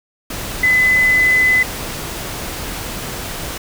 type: tone in noise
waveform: sine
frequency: 2015 Hz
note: B6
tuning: 34 cents sharp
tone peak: -10 dBFS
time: 0.63-1.63 s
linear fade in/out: 5 ms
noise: pink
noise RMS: -26 dBFS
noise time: 0.3-3.58 s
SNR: +13 dB
effects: none